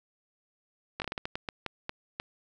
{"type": "slowing click train", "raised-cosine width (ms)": 0.3, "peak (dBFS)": -17, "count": 12, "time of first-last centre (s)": [1, 2.199], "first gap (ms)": 19, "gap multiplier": 1.32, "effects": []}